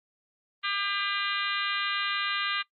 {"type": "harmonic tone with a mistuned harmonic", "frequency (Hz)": 400.4, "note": "G4", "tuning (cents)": 37, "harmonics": [3, 4, 5, 6, 7, 8, 9, 10], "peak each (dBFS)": [-33, -34, -35, -36, -36, -37, -38, -38], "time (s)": [0.63, 2.63], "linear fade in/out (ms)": 20, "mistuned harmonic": 7, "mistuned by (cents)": 21, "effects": ["noise-tail reverb RT60 0.1 s tail -19 dB re dry", "Opus 32 kbps"]}